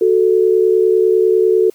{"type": "tone pair together", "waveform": "sine", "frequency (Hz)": [370, 440], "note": ["F#4", "A4"], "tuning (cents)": [0, 0], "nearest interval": "minor third", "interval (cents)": 300, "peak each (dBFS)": -12, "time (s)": [0.01, 1.7], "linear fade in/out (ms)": 5, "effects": ["white hiss -51 dBFS RMS until 1.74 s"]}